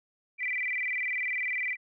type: tone with vibrato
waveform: sine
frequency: 2161 Hz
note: C#7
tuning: 45 cents flat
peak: -28 dBFS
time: 0.38-1.77 s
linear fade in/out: 50 ms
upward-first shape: square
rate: 20 Hz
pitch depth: 140 cents each way
effects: none